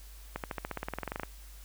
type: accelerating click train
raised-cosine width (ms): 0.5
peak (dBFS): -19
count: 17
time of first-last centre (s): 0.36-1.233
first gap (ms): 78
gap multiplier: 0.95
effects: added 50 Hz sine -47 dBFS peak until 1.64 s + white hiss -56 dBFS RMS until 1.64 s